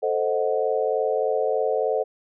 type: chord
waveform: sine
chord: A diminished seventh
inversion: none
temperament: equal with one note detuned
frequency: 440 / 523.3 / 622.3 / 737.4 Hz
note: A4 / C5 / Eb5 / Gb5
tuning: 0 / 0 / 0 / -6 cents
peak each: -24 / -25 / -27 / -29 dBFS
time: 0.02-2.04 s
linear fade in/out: 20 ms
effects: none